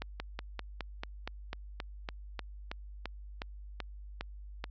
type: slowing click train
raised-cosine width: 0.3 ms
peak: -21 dBFS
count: 17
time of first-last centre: 0.02-4.641 s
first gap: 180 ms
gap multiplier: 1.06
effects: added 50 Hz sine -44 dBFS peak until 4.7 s + resampled to 16000 Hz